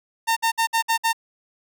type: tone bursts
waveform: sawtooth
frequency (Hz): 910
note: A#5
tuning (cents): -42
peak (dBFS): -14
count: 6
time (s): 0.27-1.131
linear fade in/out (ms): 20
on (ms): 96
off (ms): 57
effects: none